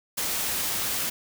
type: noise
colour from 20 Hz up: white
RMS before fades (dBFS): -28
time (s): 0.17-1.1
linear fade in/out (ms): 10
effects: none